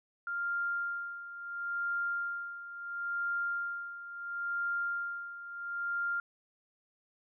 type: tone with tremolo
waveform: sine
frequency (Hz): 1396.9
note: F6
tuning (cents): 0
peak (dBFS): -30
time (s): 0.27-6.2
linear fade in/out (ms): 2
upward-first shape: sine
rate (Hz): 0.73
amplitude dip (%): 75
effects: none